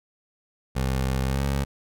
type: tone with pitch glide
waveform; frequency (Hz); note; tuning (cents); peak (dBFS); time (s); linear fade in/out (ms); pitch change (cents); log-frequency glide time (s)
20% pulse; 65.7 to 68.81; C2 to C#2; +8 to -12; -18; 0.75-1.65; 20; +80; 1.26-1.42
effects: none